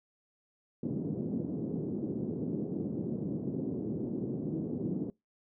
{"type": "band-pass noise", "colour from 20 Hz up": "pink", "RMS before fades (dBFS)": -35, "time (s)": [0.83, 5.1], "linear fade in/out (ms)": 2, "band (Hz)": [150, 370], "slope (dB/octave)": 24, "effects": ["noise-tail reverb RT60 0.2 s tail -24 dB re dry"]}